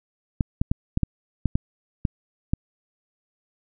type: clicks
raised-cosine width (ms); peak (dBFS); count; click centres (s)
5; -8; 9; 0.408 / 0.615 / 0.715 / 0.974 / 1.033 / 1.457 / 1.555 / 2.052 / 2.535
effects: none